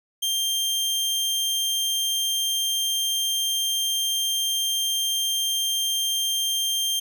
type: tone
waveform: sawtooth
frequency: 3177 Hz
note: G7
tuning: 23 cents sharp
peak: -19 dBFS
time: 0.22-7 s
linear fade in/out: 10 ms
effects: none